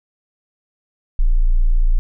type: tone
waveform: sine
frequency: 28.83 Hz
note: A#0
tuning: 18 cents flat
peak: -10 dBFS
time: 1.19-1.99 s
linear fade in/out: 0 ms
effects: none